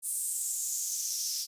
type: noise with high-pass filter sweep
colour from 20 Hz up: white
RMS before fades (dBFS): -33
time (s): 0.02-1.47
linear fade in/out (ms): 50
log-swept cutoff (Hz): 9100 to 5100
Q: 4.6
effects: resampled to 32000 Hz